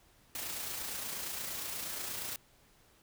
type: noise with amplitude modulation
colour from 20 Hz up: white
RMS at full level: -38 dBFS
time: 0.35-2.36 s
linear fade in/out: 2 ms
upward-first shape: sine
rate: 28.5 Hz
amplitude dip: 35%
effects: pink hiss -65 dBFS RMS until 3.02 s